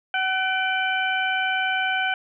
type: harmonic tone with a mistuned harmonic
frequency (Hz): 755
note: F#5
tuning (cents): +35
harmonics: 1 / 2 / 3 / 4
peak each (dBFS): -26 / -24 / -28 / -30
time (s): 0.14-2.14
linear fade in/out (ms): 2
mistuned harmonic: 3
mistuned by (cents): +64
effects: none